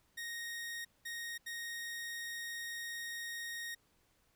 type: tone bursts at uneven times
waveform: sawtooth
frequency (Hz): 1864.7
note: A#6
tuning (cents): 0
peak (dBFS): -37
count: 3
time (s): 0.17-0.85 / 1.05-1.38 / 1.46-3.75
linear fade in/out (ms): 10
effects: pink hiss -73 dBFS RMS until 4.35 s